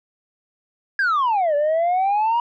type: exponential two-way sweep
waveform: sine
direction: down then up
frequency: 1661.2 to 573 to 961 Hz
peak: -14 dBFS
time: 0.99-2.4 s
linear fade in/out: 2 ms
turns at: 1.55 s
effects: tanh soft clip ceiling -15 dBFS